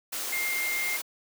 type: tone in noise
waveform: sine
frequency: 2115 Hz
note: C7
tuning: 18 cents sharp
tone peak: -28 dBFS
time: 0.32-0.97 s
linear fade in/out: 10 ms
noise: white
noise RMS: -33 dBFS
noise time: 0.12-1.02 s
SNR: +2 dB
effects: high-pass 300 Hz 12 dB/octave